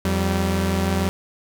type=tone pair together; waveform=sawtooth; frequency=86.1 / 193.29 Hz; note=F2 / G3; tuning=-24 / -24 cents; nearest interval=octave + major second; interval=1400 cents; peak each=-18 dBFS; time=0.05-1.09 s; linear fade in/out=0 ms; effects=none